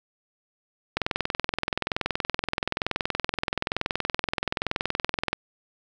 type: click train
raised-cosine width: 0.3 ms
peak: -8 dBFS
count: 93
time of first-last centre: 0.97-5.33 s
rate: 21.1 Hz
effects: none